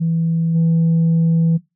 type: tone with level steps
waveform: sine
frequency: 164.81 Hz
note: E3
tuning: in tune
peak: -14 / -10 dBFS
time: 0-1.58 s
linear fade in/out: 20 ms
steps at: 0.54 s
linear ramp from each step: 20 ms
effects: noise-tail reverb RT60 0.2 s tail -19 dB re dry + tanh soft clip ceiling -10 dBFS